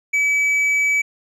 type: tone with tanh clipping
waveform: sine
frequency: 2290 Hz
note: D7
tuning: 44 cents flat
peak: -16 dBFS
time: 0.13-1.02 s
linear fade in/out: 10 ms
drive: 5 dB
effects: none